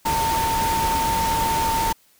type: tone in noise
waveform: sine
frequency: 904 Hz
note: A5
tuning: 47 cents sharp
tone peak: -20 dBFS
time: 0.05-1.93 s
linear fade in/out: 10 ms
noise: pink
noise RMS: -26 dBFS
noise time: 0.05-1.93 s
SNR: +3 dB
effects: white hiss -58 dBFS RMS until 2.19 s